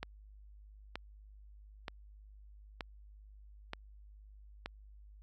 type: click train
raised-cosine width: 0.3 ms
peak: -23 dBFS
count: 6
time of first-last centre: 0.03-4.66 s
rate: 1.08 Hz
effects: added 51 Hz sine -53 dBFS peak until 5.22 s